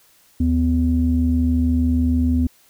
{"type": "tone pair together", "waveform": "sine", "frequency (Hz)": [76.85, 250.4], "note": ["D#2", "B3"], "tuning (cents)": [-21, 24], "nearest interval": "octave + minor sixth", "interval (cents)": 2045, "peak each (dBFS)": -17, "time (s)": [0.4, 2.47], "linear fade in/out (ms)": 5, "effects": ["tanh soft clip ceiling -7 dBFS", "white hiss -55 dBFS RMS until 2.69 s"]}